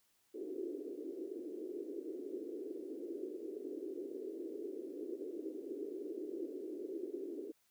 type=band-pass noise; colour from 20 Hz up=white; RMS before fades=-44 dBFS; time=0.34-7.52 s; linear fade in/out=10 ms; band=310 to 410 Hz; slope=48 dB/octave; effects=white hiss -75 dBFS RMS until 7.7 s